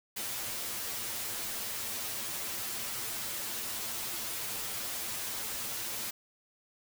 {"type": "noise with comb filter", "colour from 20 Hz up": "white", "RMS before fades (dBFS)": -37, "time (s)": [0.16, 6.11], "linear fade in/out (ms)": 10, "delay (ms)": 8.9, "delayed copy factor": 0.8, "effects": []}